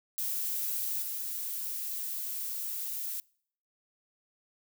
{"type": "noise with level steps", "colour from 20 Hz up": "violet", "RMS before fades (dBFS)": [-33, -36], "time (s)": [0.18, 3.2], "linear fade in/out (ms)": 0, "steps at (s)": 1.02, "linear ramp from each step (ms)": 2, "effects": ["noise-tail reverb RT60 0.6 s tail -26 dB re dry"]}